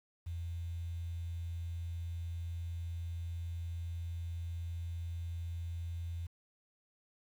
sine tone with quantisation, 84.7 Hz, E2, 48 cents sharp, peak -37 dBFS, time 0.26-6.27 s, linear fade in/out 10 ms, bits 10, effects none

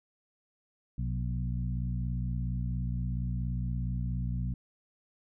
harmonic tone with a mistuned harmonic, 60.7 Hz, B1, 29 cents flat, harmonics 1 / 2 / 3 / 4, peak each -33 / -33 / -38 / -45 dBFS, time 0.98-4.54 s, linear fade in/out 5 ms, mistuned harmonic 2, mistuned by +51 cents, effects none

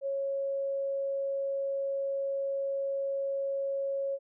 sine tone, 550 Hz, C#5, 14 cents flat, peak -29 dBFS, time 0.01-4.19 s, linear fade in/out 50 ms, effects none

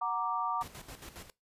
sine chord, Gb augmented, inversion none, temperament equal, 740 / 932.3 / 1174.7 Hz, Gb5 / Bb5 / D6, 0 / 0 / 0 cents, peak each -37 / -34 / -33 dBFS, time 0.01-0.63 s, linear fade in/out 10 ms
pink noise with tremolo, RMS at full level -46 dBFS, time 0.61-1.3 s, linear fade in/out 0 ms, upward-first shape square, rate 7.3 Hz, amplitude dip 65%
effects noise-tail reverb RT60 0.2 s tail -21 dB re dry + resampled to 32000 Hz

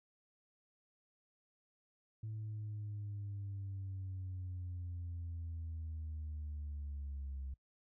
sine linear sweep, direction down, 109.5 to 66.4 Hz, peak -39 dBFS, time 2.23-7.54 s, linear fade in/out 5 ms, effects noise-tail reverb RT60 0.1 s tail -24 dB re dry + tanh soft clip ceiling -38 dBFS

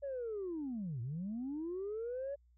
sine linear two-way sweep, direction down then up, 574 to 111 to 574 Hz, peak -36 dBFS, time 0.02-2.36 s, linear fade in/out 20 ms, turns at 1.01 s, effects tanh soft clip ceiling -34 dBFS + added 60 Hz sine -64 dBFS peak until 2.57 s

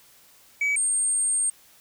sine tone pair in turn, 2279 / 8604 Hz, C#7 / C9, +47 / +47 cents, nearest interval octave + major seventh, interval 2300 cents, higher second, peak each -18 dBFS, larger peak neither, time 0.61-0.76 / 0.76-1.5 s, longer second, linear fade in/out 5 ms, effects tanh soft clip ceiling -20 dBFS + white hiss -55 dBFS RMS until 1.8 s

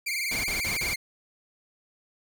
sawtooth tone with vibrato, 2234 Hz, C#7, 13 cents sharp, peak -24 dBFS, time 0.06-0.96 s, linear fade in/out 10 ms, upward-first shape sine, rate 20 Hz, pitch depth 120 cents each way
pink noise bursts, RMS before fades -35 dBFS, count 4, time 0.31-0.938 s, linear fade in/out 5 ms, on 130 ms, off 36 ms
effects none

